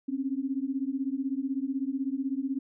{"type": "beating tone pair", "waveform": "sine", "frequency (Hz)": [262, 278], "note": ["C4", "C#4"], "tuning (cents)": [2, 5], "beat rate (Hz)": 16, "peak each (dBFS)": -31, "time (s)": [0.08, 2.59], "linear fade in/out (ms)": 10, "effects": []}